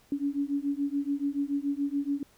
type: beating tone pair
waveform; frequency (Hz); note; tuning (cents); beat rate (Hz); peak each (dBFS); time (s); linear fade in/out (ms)
sine; 279.7 / 286.7; C#4 / D4; +16 / -42; 7; -30; 0.12-2.23; 2
effects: pink hiss -62 dBFS RMS until 2.37 s